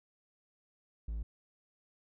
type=tone; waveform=triangle; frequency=55 Hz; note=A1; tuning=in tune; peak=-33 dBFS; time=1.08-1.23 s; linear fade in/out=5 ms; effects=none